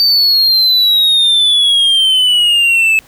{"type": "exponential sweep", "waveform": "triangle", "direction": "down", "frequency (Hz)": [4615, 2601], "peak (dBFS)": -6, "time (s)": [0, 2.99], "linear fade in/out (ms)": 0, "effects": ["pink hiss -44 dBFS RMS until 3.07 s"]}